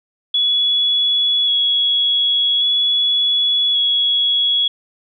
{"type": "tone with vibrato", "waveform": "sine", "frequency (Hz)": 3368, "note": "G#7", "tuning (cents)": 24, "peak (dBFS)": -13, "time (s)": [0.34, 4.68], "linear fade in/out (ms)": 5, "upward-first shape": "square", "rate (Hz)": 0.44, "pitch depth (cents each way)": 11, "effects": []}